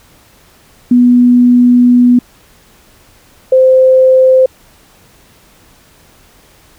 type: tone pair in turn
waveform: sine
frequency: 245.1 / 519.3 Hz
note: B3 / C5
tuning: -13 / -13 cents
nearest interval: octave + minor second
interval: 1300 cents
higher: second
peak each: -3 dBFS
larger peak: neither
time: 0.91-2.19 / 3.52-4.46 s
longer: first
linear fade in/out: 5 ms
effects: pink hiss -45 dBFS RMS until 6.78 s